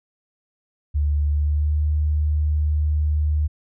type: tone with pitch glide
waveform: sine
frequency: 73.42 to 75.53 Hz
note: D2 to D2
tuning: 0 to +49 cents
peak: -17 dBFS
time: 0.94-3.48 s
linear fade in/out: 20 ms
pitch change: +49 cents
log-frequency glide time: 1.27-1.85 s
effects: none